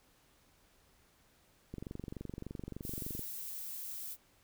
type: click train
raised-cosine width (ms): 3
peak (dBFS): -29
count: 35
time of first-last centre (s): 1.74-3.193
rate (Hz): 23.4
type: noise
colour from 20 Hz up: violet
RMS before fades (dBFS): -43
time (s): 2.82-4.17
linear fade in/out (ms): 50
effects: pink hiss -68 dBFS RMS until 4.43 s